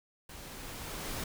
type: noise with level ramp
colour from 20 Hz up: pink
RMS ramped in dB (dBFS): -48 to -37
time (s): 0.29-1.24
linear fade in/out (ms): 5
effects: none